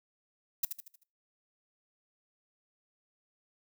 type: noise with echo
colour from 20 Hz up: violet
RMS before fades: -28 dBFS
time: 0.63-0.65 s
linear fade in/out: 5 ms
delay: 77 ms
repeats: 5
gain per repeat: -7 dB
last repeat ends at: 1.035 s
effects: noise-tail reverb RT60 0.3 s tail -21 dB re dry